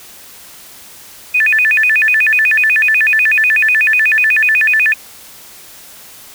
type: tone with vibrato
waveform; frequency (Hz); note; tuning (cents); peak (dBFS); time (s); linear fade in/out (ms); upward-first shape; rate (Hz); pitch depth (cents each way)
sine; 2093; C7; 0; -8; 1.34-4.94; 10; square; 8.1; 300
effects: white hiss -37 dBFS RMS until 6.34 s